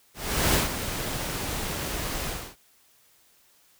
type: noise with ADSR envelope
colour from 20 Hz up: pink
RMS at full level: -21 dBFS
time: 0.14-2.56 s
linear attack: 400 ms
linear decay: 150 ms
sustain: -10 dB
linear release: 290 ms
effects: white hiss -61 dBFS RMS until 3.79 s